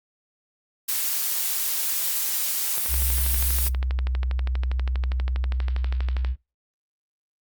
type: noise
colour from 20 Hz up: blue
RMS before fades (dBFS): -25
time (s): 0.88-3.69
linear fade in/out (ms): 10
type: click train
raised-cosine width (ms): 0.3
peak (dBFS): -17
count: 44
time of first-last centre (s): 2.78-6.248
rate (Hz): 12.4
type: tone with pitch glide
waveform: sine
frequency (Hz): 64.8 to 63.06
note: C2 to B1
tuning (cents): -16 to +37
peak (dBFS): -22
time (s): 2.88-6.36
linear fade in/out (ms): 50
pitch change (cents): -47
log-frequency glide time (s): 3.04-4.21
effects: noise-tail reverb RT60 0.3 s tail -24 dB re dry + Opus 48 kbps